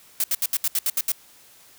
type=noise bursts; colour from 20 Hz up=blue; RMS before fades=-22 dBFS; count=9; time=0.2-1.119 s; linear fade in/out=2 ms; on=39 ms; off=71 ms; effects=white hiss -52 dBFS RMS until 1.78 s